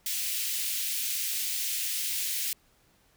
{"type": "high-pass noise", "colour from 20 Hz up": "white", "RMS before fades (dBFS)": -31, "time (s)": [0.06, 2.53], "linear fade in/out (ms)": 2, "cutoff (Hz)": 2200, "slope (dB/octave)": 24, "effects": ["pink hiss -65 dBFS RMS until 3.16 s"]}